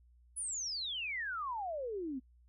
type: exponential sweep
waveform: sine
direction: down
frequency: 10390 to 246.9 Hz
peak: -36 dBFS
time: 0.36-2.2 s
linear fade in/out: 20 ms
effects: noise-tail reverb RT60 0.1 s tail -22 dB re dry + added 60 Hz sine -61 dBFS peak until 2.48 s